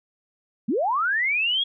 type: linear sweep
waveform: sine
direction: up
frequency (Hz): 182.4 to 3354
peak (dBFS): -20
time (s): 0.68-1.64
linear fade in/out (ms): 10
effects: none